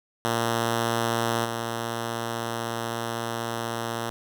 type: tone with level steps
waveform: 5% pulse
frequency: 116.1 Hz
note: A#2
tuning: 7 cents flat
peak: -12 / -17 dBFS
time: 0.25-4.1 s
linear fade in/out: 0 ms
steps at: 1.44 s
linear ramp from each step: 20 ms
effects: none